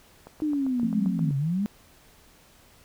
click train, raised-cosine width 1 ms, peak -28 dBFS, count 8, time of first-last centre 0.27-1.192 s, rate 7.59 Hz
sine linear two-way sweep, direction down then up, 311.1 to 134.2 to 211.9 Hz, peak -23 dBFS, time 0.42-1.66 s, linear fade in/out 0 ms, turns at 1.37 s
sine chord, F major, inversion none, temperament equal, 174.61 / 220 / 261.6 Hz, F3 / A3 / C4, 0 / 0 / 0 cents, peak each -31 / -30 / -31 dBFS, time 0.83-1.31 s, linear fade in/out 2 ms
effects pink hiss -56 dBFS RMS until 2.84 s

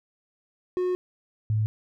triangle / sine tone pair in turn, 363.5 / 108.07 Hz, F#4 / A2, -31 / -31 cents, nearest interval octave + major sixth, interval 2100 cents, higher first, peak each -21 dBFS, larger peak neither, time 0.77-0.95 / 1.5-1.66 s, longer first, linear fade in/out 0 ms, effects none

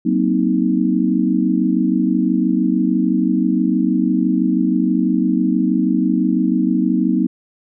sine chord, C half-diminished seventh, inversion second, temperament just, 188.37 / 235.5 / 261.6 / 314 Hz, Gb3 / Bb3 / C4 / Eb4, +31 / +18 / 0 / +16 cents, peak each -19 dBFS, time 0.05-7.27 s, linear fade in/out 10 ms, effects none

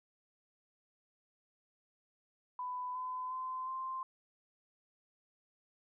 sine tone with pitch steps, 998 / 1013.7 / 1029.6 / 1045.8 Hz, B5 / B5 / C6 / C6, +18 / +45 / -28 / -1 cents, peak -37 dBFS, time 2.59-4.03 s, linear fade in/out 2 ms, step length 360 ms, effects none

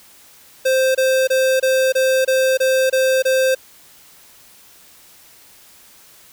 square tone bursts, 523.3 Hz, C5, in tune, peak -14 dBFS, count 9, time 0.65-3.55 s, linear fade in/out 10 ms, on 300 ms, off 25 ms, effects white hiss -47 dBFS RMS until 6.32 s

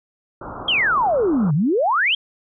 white low-pass noise, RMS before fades -33 dBFS, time 0.41-1.51 s, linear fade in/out 5 ms, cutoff 1400 Hz, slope 96 dB/octave
sine exponential two-way sweep, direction down then up, 3322 to 138.59 to 3322 Hz, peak -15 dBFS, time 0.68-2.15 s, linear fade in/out 5 ms, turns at 1.54 s
effects none

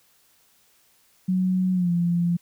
sine tone with pitch glide, 185 to 172.61 Hz, F#3 to F3, 0 to -20 cents, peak -19 dBFS, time 1.28-2.37 s, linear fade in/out 10 ms, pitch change -120 cents, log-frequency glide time 1.73-1.91 s, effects white hiss -61 dBFS RMS until 2.41 s

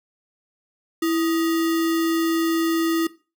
sine tone with sample-and-hold, 329.6 Hz, E4, in tune, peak -18 dBFS, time 1.02-3.07 s, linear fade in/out 5 ms, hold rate 1575 Hz, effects noise-tail reverb RT60 0.3 s tail -17 dB re dry

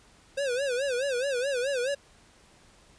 square tone with vibrato, 523.3 Hz, C5, in tune, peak -27 dBFS, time 0.37-1.95 s, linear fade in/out 10 ms, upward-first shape sine, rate 4.7 Hz, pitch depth 150 cents each way, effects pink hiss -58 dBFS RMS until 2.98 s + resampled to 22050 Hz

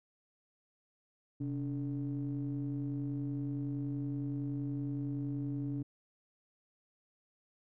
triangle ring-modulated tone, 77.78 Hz, D#2, in tune, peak -29 dBFS, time 1.4-5.83 s, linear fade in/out 10 ms, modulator 208 Hz, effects none

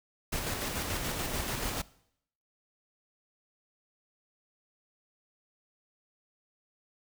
pink noise with tremolo, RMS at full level -33 dBFS, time 0.32-1.82 s, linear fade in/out 10 ms, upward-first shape square, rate 6.9 Hz, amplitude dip 30%, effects noise-tail reverb RT60 0.7 s tail -20 dB re dry

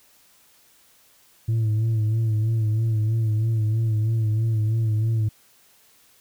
sine tone with vibrato, 110.4 Hz, A2, 6 cents sharp, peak -16 dBFS, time 1.48-5.29 s, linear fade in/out 10 ms, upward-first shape sine, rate 3.1 Hz, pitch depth 53 cents each way, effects tanh soft clip ceiling -18 dBFS + white hiss -57 dBFS RMS until 6.2 s

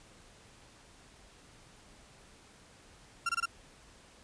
35% pulse tone bursts, 1374 Hz, F6, 29 cents flat, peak -27 dBFS, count 4, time 3.26-3.457 s, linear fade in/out 5 ms, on 32 ms, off 23 ms, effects pink hiss -58 dBFS RMS until 4.23 s + resampled to 22050 Hz

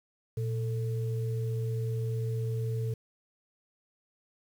sine tone pair together, 117.71 / 442.5 Hz, A#2 / A4, +17 / +10 cents, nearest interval octave + major seventh, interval 2293 cents, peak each -29 / -38 dBFS, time 0.37-2.94 s, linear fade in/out 5 ms, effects 9-bit

